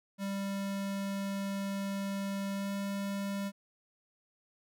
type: tone with pitch glide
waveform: square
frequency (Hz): 197.2 to 198.57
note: G3 to G3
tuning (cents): +11 to +23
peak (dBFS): -34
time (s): 0.18-3.52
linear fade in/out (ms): 50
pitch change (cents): +12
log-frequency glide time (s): 2.54-2.72
effects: none